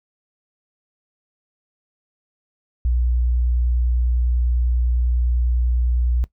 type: tone with vibrato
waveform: sine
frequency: 60.6 Hz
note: B1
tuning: 32 cents flat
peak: -15 dBFS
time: 2.85-6.24 s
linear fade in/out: 0 ms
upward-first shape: sine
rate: 10 Hz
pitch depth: 11 cents each way
effects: noise-tail reverb RT60 0.1 s tail -18 dB re dry + tanh soft clip ceiling -11 dBFS